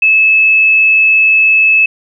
sine tone, 2603 Hz, E7, 22 cents flat, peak -5 dBFS, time 0.02-1.86 s, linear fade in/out 5 ms, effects none

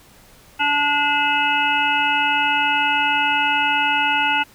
harmonic tone with a mistuned harmonic, 290 Hz, D4, 22 cents flat, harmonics 1 / 3 / 5 / 7 / 9 / 10, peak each -32 / -20 / -22 / -28 / -21 / -25 dBFS, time 0.59-4.44 s, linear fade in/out 20 ms, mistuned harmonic 7, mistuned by +20 cents, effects pink hiss -49 dBFS RMS until 4.54 s

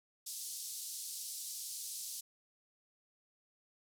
white band-pass noise, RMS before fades -44 dBFS, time 0.26-2.21 s, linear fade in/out 10 ms, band 4300 to 12000 Hz, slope 24 dB/octave, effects none

